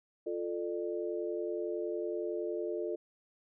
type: chord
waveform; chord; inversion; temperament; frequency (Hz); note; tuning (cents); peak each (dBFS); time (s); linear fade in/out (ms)
sine; D minor; first; equal with one note detuned; 349.2 / 440 / 598.3; F4 / A4 / D5; 0 / 0 / +32; -36 / -37 / -40; 0.26-2.96; 10
effects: none